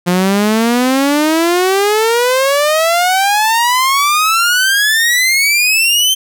sawtooth exponential sweep, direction up, 174.61 to 3136 Hz, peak -6 dBFS, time 0.06-6.15 s, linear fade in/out 20 ms, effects none

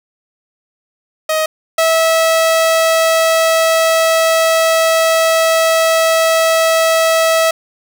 sawtooth tone pair in turn, 629 / 650.4 Hz, D#5 / E5, +19 / -23 cents, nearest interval minor second, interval 58 cents, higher second, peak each -9 / -6 dBFS, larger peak second, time 1.29-1.46 / 1.78-7.51 s, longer second, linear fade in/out 5 ms, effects 8-bit

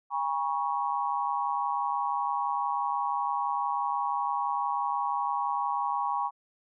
sine tone cluster, 812 / 963 / 1109 Hz, G#5 / B5 / C#6, -39 / -44 / 0 cents, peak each -31 dBFS, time 0.1-6.31 s, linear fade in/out 50 ms, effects none

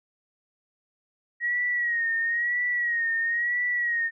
sine tone with vibrato, 1893 Hz, A#6, 26 cents sharp, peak -23 dBFS, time 1.4-4.11 s, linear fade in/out 50 ms, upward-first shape sine, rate 1 Hz, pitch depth 61 cents each way, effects none

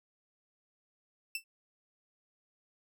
sawtooth tone with exponential decay, 2666 Hz, E7, 19 cents sharp, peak -27 dBFS, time 1.35-1.44 s, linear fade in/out 2 ms, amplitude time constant 18 ms, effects none

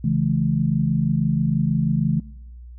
sine chord, A major, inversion first, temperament equal with one note detuned, 138.59 / 164.81 / 215 Hz, C#3 / E3 / A3, 0 / 0 / -40 cents, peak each -22 / -21 / -22 dBFS, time 0.04-2.2 s, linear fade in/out 5 ms, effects noise-tail reverb RT60 0.9 s tail -22 dB re dry + added 60 Hz sine -37 dBFS peak until 2.78 s

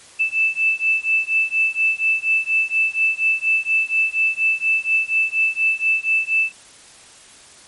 sine beating tone pair, 2637 / 2641.2 Hz, E7 / E7, 0 / +3 cents, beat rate 4.2 Hz, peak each -19 dBFS, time 0.19-6.52 s, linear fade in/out 20 ms, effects white hiss -45 dBFS RMS until 7.67 s + MP3 48 kbps

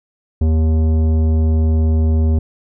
triangle tone with tanh clipping, 79.3 Hz, D#2, 33 cents sharp, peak -13 dBFS, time 0.41-2.39 s, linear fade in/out 5 ms, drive 17 dB, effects none

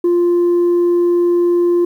sine tone, 348.7 Hz, F4, 3 cents flat, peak -8 dBFS, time 0.04-1.85 s, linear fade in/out 5 ms, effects tanh soft clip ceiling -9 dBFS + 8-bit

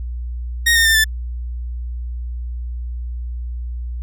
sawtooth tone with pitch steps, 1864.7 / 1828.4 / 1792.9 / 1758 Hz, A#6 / A#6 / A6 / A6, 0 / -34 / +32 / -2 cents, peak -8 dBFS, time 0.66-1.044 s, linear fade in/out 10 ms, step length 96 ms, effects added 60 Hz sine -23 dBFS peak until 4.02 s

